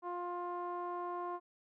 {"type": "tone with low-pass filter", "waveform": "sawtooth", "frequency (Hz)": 352.4, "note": "F4", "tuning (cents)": 16, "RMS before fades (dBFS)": -40, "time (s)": [0.02, 1.4], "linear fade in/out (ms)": 50, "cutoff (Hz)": 980, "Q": 5.4, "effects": []}